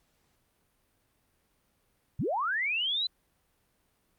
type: linear sweep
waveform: sine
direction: up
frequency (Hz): 79.5 to 4071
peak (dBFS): -27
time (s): 2.19-3.07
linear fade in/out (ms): 5
effects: pink hiss -72 dBFS RMS until 4.18 s + Opus 48 kbps